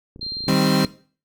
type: clicks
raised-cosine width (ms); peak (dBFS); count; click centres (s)
3; -27; 11; 0.161 / 0.194 / 0.23 / 0.265 / 0.321 / 0.369 / 0.406 / 0.44 / 0.47 / 0.501 / 0.532
type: tone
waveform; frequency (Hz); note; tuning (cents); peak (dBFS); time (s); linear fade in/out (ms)
sine; 4174; C8; -5; -27; 0.21-0.86; 5
type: chord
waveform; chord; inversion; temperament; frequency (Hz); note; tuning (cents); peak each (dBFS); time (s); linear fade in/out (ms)
35% pulse; C minor; first; equal; 155.56 / 196 / 261.6; Eb3 / G3 / C4; 0 / 0 / 0; -19; 0.48-0.85; 2
effects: noise-tail reverb RT60 0.4 s tail -17 dB re dry